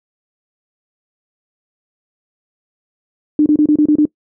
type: tone bursts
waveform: sine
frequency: 300 Hz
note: D4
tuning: 37 cents sharp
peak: -7 dBFS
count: 7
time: 3.39-4.054 s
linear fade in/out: 2 ms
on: 70 ms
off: 29 ms
effects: noise-tail reverb RT60 0.1 s tail -23 dB re dry